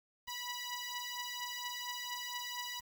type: beating tone pair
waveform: 10% pulse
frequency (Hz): 976 / 980.3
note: B5 / B5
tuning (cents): -21 / -13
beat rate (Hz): 4.3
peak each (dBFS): -35 / -33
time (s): 0.27-2.81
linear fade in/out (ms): 20
effects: 9-bit